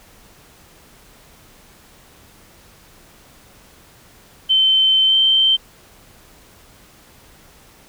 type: tone with pitch glide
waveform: sine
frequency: 3086 to 3118 Hz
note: G7 to G7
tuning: -28 to -10 cents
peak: -11 dBFS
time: 4.49-5.57 s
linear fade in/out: 20 ms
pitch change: +18 cents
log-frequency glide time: 5.07-5.15 s
effects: pink hiss -48 dBFS RMS until 7.88 s